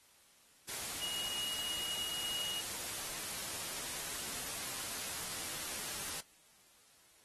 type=tone in noise; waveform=sine; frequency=2888 Hz; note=F#7; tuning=43 cents flat; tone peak=-38 dBFS; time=1.01-2.61 s; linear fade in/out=10 ms; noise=white; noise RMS=-41 dBFS; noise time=0.68-6.21 s; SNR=0 dB; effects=white hiss -65 dBFS RMS until 7.24 s + AAC 32 kbps